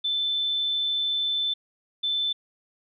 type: tone pair in turn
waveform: sine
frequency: 3527 / 3527 Hz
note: A7 / A7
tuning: +3 / +3 cents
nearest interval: unison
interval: 0 cents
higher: neither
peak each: -23 / -23 dBFS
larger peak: neither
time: 0.04-1.54 / 2.03-2.33 s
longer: first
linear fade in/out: 10 ms
effects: none